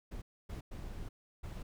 brown noise bursts at uneven times, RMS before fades -43 dBFS, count 4, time 0.11-0.22 / 0.49-0.61 / 0.71-1.09 / 1.43-1.63 s, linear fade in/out 10 ms, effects none

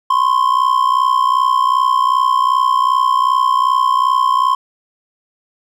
triangle ring-modulated tone, 1050 Hz, C6, 6 cents sharp, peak -6 dBFS, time 0.1-4.55 s, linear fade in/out 5 ms, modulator 31.3 Hz, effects none

